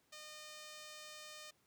5% pulse tone, 610 Hz, D#5, 34 cents flat, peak -39 dBFS, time 0.12-1.51 s, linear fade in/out 10 ms, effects pink hiss -75 dBFS RMS until 1.66 s + high-pass 100 Hz 12 dB/octave

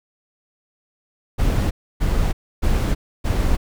brown noise bursts, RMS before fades -18 dBFS, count 4, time 1.38-3.57 s, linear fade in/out 20 ms, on 330 ms, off 290 ms, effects none

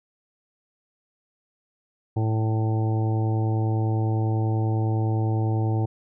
harmonic tone with a mistuned harmonic, 110 Hz, A2, in tune, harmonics 1 / 2 / 3 / 4 / 5 / 6 / 7 / 8, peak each -21 / -36 / -30 / -36 / -40 / -45 / -35 / -41 dBFS, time 2.16-5.86 s, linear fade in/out 10 ms, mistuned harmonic 8, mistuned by +18 cents, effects none

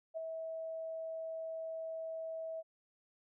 sine tone with ADSR envelope, 648 Hz, E5, 30 cents flat, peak -35 dBFS, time 0.14-2.63 s, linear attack 33 ms, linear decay 5 ms, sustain -4 dB, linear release 37 ms, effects none

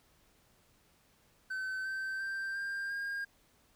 triangle tone with pitch steps, 1529 / 1550.3 / 1572 / 1593.9 / 1616.2 Hz, G6 / G6 / G6 / G6 / G#6, -44 / -20 / +4 / +28 / -48 cents, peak -33 dBFS, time 1.5-3.25 s, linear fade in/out 10 ms, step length 350 ms, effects pink hiss -68 dBFS RMS until 3.75 s

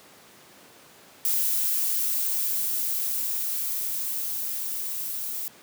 violet noise with level ramp, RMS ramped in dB -24 to -32 dBFS, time 1.25-5.48 s, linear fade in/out 0 ms, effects pink hiss -51 dBFS RMS until 5.62 s + high-pass 200 Hz 12 dB/octave

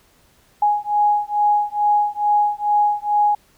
sine beating tone pair, 830 / 832.3 Hz, G#5 / G#5, -1 / +4 cents, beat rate 2.3 Hz, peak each -18 dBFS, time 0.62-3.35 s, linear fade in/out 5 ms, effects pink hiss -56 dBFS RMS until 3.57 s

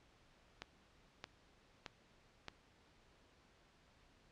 click train, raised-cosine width 0.2 ms, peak -27 dBFS, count 4, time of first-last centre 0.62-2.483 s, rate 1.61 Hz, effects pink hiss -69 dBFS RMS until 4.31 s + low-pass 5000 Hz 12 dB/octave

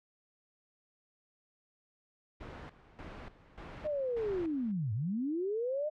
pink noise with tremolo, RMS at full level -45 dBFS, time 2.4-4.72 s, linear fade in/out 10 ms, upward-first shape square, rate 1.7 Hz, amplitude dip 80%
sine linear two-way sweep, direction down then up, 622.3 to 99.9 to 622.3 Hz, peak -31 dBFS, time 3.84-5.9 s, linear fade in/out 20 ms, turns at 4.93 s
effects low-pass 2000 Hz 12 dB/octave

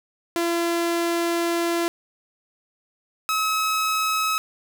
sawtooth tone pair in turn, 340 / 1283.7 Hz, F4 / E6, -46 / -46 cents, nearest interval octave + major seventh, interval 2300 cents, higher second, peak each -17 dBFS, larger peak neither, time 0.36-1.88 / 3.29-4.38 s, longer first, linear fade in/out 0 ms, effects none

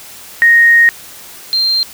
sine tone pair in turn, 1864.7 / 4170 Hz, A#6 / C8, 0 / -7 cents, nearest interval octave + major second, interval 1393 cents, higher second, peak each -4 / -10 dBFS, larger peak first, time 0.42-0.89 / 1.53-1.83 s, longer first, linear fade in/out 0 ms, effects white hiss -34 dBFS RMS until 1.93 s

